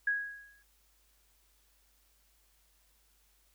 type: tone with exponential decay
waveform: sine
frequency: 1655 Hz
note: G#6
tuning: 6 cents flat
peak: -25 dBFS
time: 0.07-0.63 s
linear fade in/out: 5 ms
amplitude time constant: 120 ms
effects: added 50 Hz sine -70 dBFS peak until 3.54 s + white hiss -70 dBFS RMS until 3.54 s